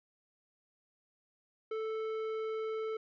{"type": "tone with tanh clipping", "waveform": "sine", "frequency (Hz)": 439.8, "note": "A4", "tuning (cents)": -1, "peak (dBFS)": -36, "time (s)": [1.71, 2.97], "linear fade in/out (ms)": 5, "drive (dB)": 12, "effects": []}